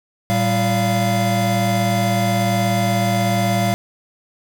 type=tone cluster; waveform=square; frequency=113.4 / 194.5 / 692 Hz; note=A#2 / G3 / F5; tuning=-47 / -13 / -16 cents; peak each=-21 dBFS; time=0.3-3.74 s; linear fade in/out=0 ms; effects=none